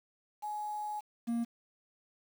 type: tone pair in turn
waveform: sine / triangle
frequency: 841 / 233.8 Hz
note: G#5 / A#3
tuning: +22 / +5 cents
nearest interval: octave + minor seventh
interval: 2217 cents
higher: first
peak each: -35 / -28 dBFS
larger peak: second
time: 0.42-1.01 / 1.27-1.45 s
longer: first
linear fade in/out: 20 ms
effects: 9-bit